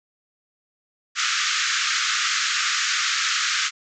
pink band-pass noise, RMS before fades -23 dBFS, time 1.15-3.71 s, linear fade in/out 50 ms, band 1200 to 7300 Hz, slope 96 dB/octave, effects none

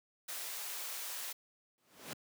white high-pass noise, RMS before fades -42 dBFS, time 0.28-1.33 s, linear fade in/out 10 ms, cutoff 570 Hz, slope 12 dB/octave
pink noise with exponential growth, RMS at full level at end -40 dBFS, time 1.78-2.13 s, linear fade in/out 0 ms, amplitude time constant 76 ms
effects high-pass 200 Hz 12 dB/octave

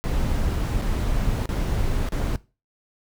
brown noise with dropouts, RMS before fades -23 dBFS, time 0.04-2.36 s, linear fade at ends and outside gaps 0 ms, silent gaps 0.815-0.82 / 1.456-1.491 / 2.088-2.122 s, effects noise-tail reverb RT60 0.3 s tail -20 dB re dry

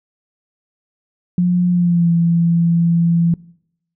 sine tone with pitch glide, 177.9 to 168.99 Hz, F3 to E3, +32 to +43 cents, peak -11 dBFS, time 1.38-3.34 s, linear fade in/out 2 ms, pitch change -89 cents, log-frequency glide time 1.7-2.09 s, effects noise-tail reverb RT60 0.7 s tail -22 dB re dry

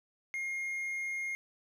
triangle tone, 2135 Hz, C7, 34 cents sharp, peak -32 dBFS, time 0.34-1.35 s, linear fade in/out 0 ms, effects none

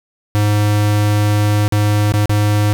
square tone with dropouts, 104.4 Hz, G#2, 10 cents sharp, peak -12 dBFS, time 0.35-2.73 s, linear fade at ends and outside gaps 0 ms, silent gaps 1.68-1.723 / 2.121-2.139 / 2.257-2.295 s, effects none

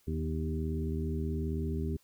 harmonic tone with a mistuned harmonic, 78.7 Hz, D#2, 20 cents sharp, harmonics 1 / 2 / 3 / 4 / 5, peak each -33 / -37 / -38 / -43 / -40 dBFS, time 0.07-1.97 s, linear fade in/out 10 ms, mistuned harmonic 3, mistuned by +25 cents, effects white hiss -68 dBFS RMS until 2.03 s

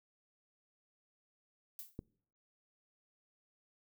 violet noise with exponential decay, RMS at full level -43 dBFS, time 1.79-1.98 s, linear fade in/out 1 ms, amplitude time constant 41 ms
click, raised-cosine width 3 ms, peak -29 dBFS, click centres 1.991 s
effects noise-tail reverb RT60 0.6 s tail -25 dB re dry

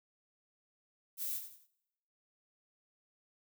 violet noise with echo, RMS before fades -38 dBFS, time 1.17-1.41 s, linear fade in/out 50 ms, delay 89 ms, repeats 3, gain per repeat -9 dB, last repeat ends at 1.677 s, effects noise-tail reverb RT60 0.9 s tail -23 dB re dry

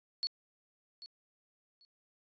sine tone with echo, 4400 Hz, C#8, 14 cents flat, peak -31 dBFS, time 0.23-0.27 s, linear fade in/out 0 ms, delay 790 ms, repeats 2, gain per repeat -15 dB, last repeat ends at 1.85 s, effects resampled to 16000 Hz

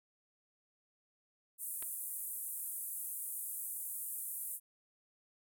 pink band-pass noise, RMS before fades -42 dBFS, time 1.58-4.6 s, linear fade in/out 50 ms, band 8800 to 16000 Hz, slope 48 dB/octave
clicks, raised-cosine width 0.3 ms, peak -35 dBFS, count 2, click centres 1.824 / 1.827 s
effects none

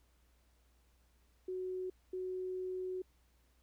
sine tone bursts at uneven times, 370 Hz, F#4, in tune, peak -37 dBFS, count 2, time 1.48-1.9 / 2.13-3.02 s, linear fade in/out 5 ms, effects added 60 Hz sine -68 dBFS peak until 3.62 s + pink hiss -75 dBFS RMS until 3.62 s

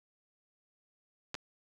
clicks, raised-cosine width 0.2 ms, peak -19 / -23 dBFS, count 2, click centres 1.344 / 1.351 s, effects none

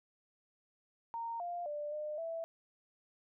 sine tone with pitch steps, 924 / 699 / 591 / 604 / 660 Hz, A#5 / F5 / D5 / D5 / E5, -16 / +1 / +11 / +48 / +2 cents, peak -37 dBFS, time 1.14-2.44 s, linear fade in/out 0 ms, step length 260 ms, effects none

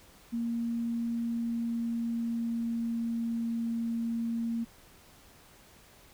sine tone with pitch glide, 233.1 to 230.8 Hz, A#3 to A#3, 0 to -17 cents, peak -29 dBFS, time 0.32-4.65 s, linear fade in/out 20 ms, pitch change -17 cents, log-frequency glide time 1.1-3.59 s, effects pink hiss -57 dBFS RMS until 6.13 s

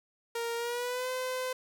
sawtooth tone with pitch glide, 466.2 to 511.3 Hz, A#4 to C5, 0 to -40 cents, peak -28 dBFS, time 0.35-1.53 s, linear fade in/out 5 ms, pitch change +160 cents, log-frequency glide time 0.56-1.09 s, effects none

